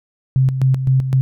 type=tone with tremolo; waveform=sine; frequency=131.7 Hz; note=C3; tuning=12 cents sharp; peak=-10 dBFS; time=0.36-1.21 s; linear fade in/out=0 ms; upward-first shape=square; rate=3.9 Hz; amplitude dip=60%; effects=none